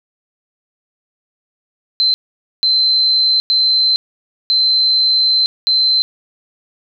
sine tone bursts at uneven times, 4085 Hz, C8, 42 cents flat, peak -10 dBFS, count 5, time 2-2.14 / 2.63-3.4 / 3.5-3.96 / 4.5-5.46 / 5.67-6.02 s, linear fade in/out 0 ms, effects none

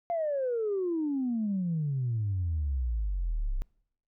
sine exponential sweep, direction down, 701 to 30.87 Hz, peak -26 dBFS, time 0.1-3.62 s, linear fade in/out 0 ms, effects noise-tail reverb RT60 0.7 s tail -25 dB re dry + tanh soft clip ceiling -23 dBFS

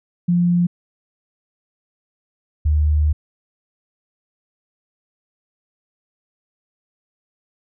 sine tone pair in turn, 174.8 / 75.52 Hz, F3 / D2, +2 / +49 cents, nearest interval octave + minor third, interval 1453 cents, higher first, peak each -13 dBFS, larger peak neither, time 0.28-0.67 / 2.65-3.13 s, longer second, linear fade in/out 10 ms, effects none

